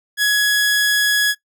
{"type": "tone", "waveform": "sawtooth", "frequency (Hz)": 1678, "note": "G#6", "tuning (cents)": 17, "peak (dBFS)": -10, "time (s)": [0.17, 1.35], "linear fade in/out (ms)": 50, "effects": ["noise-tail reverb RT60 0.1 s tail -19 dB re dry"]}